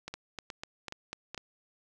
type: two click trains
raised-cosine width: 0.2 ms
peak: -21 / -22 dBFS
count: 6 / 4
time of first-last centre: 0.14-1.378 / 0.08-1.346 s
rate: 4.04 / 2.37 Hz
effects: none